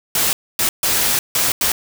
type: noise bursts at uneven times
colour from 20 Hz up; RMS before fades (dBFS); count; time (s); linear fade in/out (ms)
white; -17; 5; 0.15-0.33 / 0.59-0.69 / 0.83-1.19 / 1.35-1.52 / 1.61-1.72; 2
effects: none